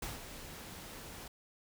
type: noise with ADSR envelope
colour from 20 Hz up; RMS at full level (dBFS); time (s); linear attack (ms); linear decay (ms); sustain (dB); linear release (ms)
pink; -40; 0.02-1.28; 5; 160; -8; 5
effects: none